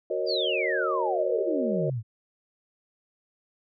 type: chord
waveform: sine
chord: D# minor seventh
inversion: first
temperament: equal with one note detuned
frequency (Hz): 370 / 466.2 / 547 / 622.3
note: F#4 / A#4 / C#5 / D#5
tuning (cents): 0 / 0 / -23 / 0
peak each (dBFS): -31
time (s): 0.1-1.9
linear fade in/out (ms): 5
type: exponential sweep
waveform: sine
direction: down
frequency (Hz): 4909 to 104.4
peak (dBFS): -27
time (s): 0.26-2.03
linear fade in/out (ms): 50
effects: none